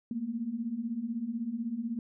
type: beating tone pair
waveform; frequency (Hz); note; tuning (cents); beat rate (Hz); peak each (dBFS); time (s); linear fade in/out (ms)
sine; 220 / 236; A3 / A#3; 0 / +22; 16; -37 / -33; 0.11-1.99; 2
effects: none